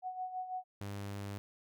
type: tone with tremolo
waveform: sine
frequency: 740 Hz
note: F#5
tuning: in tune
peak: -35 dBFS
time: 0.02-0.64 s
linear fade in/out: 50 ms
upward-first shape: sine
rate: 6.1 Hz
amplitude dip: 65%
type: tone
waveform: sawtooth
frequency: 100.5 Hz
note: G2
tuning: 44 cents sharp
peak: -36 dBFS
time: 0.81-1.38 s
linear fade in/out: 0 ms
effects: none